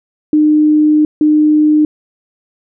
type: tone bursts at uneven times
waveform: sine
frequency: 303.8 Hz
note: D#4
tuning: 41 cents flat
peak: -6 dBFS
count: 2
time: 0.33-1.05 / 1.21-1.85 s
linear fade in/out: 2 ms
effects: none